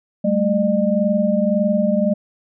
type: tone cluster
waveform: sine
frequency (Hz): 195.8 / 217.6 / 605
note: G3 / A3 / D#5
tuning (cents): -2 / -19 / -49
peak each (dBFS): -19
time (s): 0.24-2.14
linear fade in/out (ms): 10
effects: none